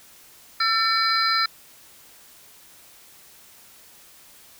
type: tone cluster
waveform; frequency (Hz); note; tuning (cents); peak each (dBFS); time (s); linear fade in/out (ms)
sine; 1342 / 1785 / 2271 / 4088 / 4897; E6 / A6 / C#7 / C8 / D#8; +31 / +24 / +41 / -41 / -28; -22 / -26 / -30 / -24 / -28; 0.6-1.46; 5
effects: white hiss -50 dBFS RMS until 4.59 s